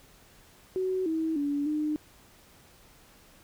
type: tone with pitch steps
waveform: sine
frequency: 373.8 / 321.3 / 287 / 303.1 Hz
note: F#4 / E4 / D4 / D#4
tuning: +18 / -44 / -40 / -45 cents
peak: -26 dBFS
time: 0.76-1.96 s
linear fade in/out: 0 ms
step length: 300 ms
effects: pink hiss -57 dBFS RMS until 3.43 s